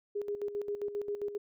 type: tone with tremolo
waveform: sine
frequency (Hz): 409.8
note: G#4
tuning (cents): -23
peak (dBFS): -31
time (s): 0.15-1.38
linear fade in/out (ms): 10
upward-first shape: square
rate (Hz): 7.5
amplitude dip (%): 65
effects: none